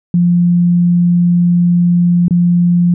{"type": "tone with dropouts", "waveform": "sine", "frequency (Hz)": 174.61, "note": "F3", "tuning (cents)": 0, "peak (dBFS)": -7, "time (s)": [0.14, 2.94], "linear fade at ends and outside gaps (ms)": 2, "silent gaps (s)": [2.282, 2.308], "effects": []}